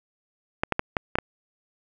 clicks, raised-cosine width 0.5 ms, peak -7 dBFS, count 6, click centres 0.635 / 0.723 / 0.794 / 0.968 / 1.155 / 1.186 s, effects none

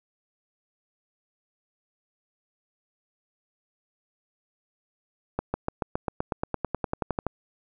accelerating click train, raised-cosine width 1 ms, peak -12 dBFS, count 18, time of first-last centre 5.39-7.267 s, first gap 150 ms, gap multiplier 0.96, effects none

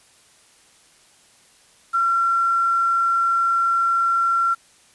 sine tone with quantisation, 1363 Hz, F6, 43 cents flat, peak -16 dBFS, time 1.93-4.55 s, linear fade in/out 20 ms, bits 7, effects white hiss -54 dBFS RMS until 4.94 s + resampled to 24000 Hz

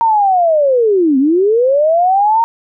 sine linear two-way sweep, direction down then up, 932.3 to 256 to 932.3 Hz, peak -8 dBFS, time 0.01-2.44 s, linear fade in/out 0 ms, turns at 1.18 s, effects none

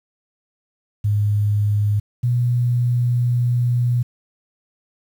sine tone pair in turn, 103.83 / 121.64 Hz, G#2 / B2, 0 / -26 cents, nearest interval minor third, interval 274 cents, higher second, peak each -15 dBFS, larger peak neither, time 1.04-2 / 2.23-4.03 s, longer second, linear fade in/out 10 ms, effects 8-bit

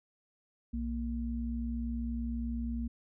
sine tone pair together, 61.67 / 233.1 Hz, B1 / A#3, -2 / 0 cents, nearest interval octave + major seventh, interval 2302 cents, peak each -35 / -35 dBFS, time 0.73-2.88 s, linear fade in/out 10 ms, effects none

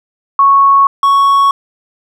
sine / triangle tone pair in turn, 1106 / 1110.5 Hz, C#6 / C#6, -4 / +3 cents, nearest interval unison, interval 7 cents, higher second, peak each -4 dBFS, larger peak neither, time 0.39-0.87 / 1.03-1.51 s, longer neither, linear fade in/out 2 ms, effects none

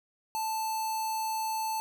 square tone with notch filter, 880 Hz, A5, in tune, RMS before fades -32 dBFS, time 0.35-1.8 s, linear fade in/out 0 ms, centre 1900 Hz, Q 0.5, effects none

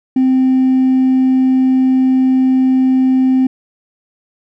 triangle tone with hard clipping, 260 Hz, C4, 11 cents flat, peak -8 dBFS, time 0.16-3.47 s, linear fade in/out 5 ms, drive 2 dB, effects none

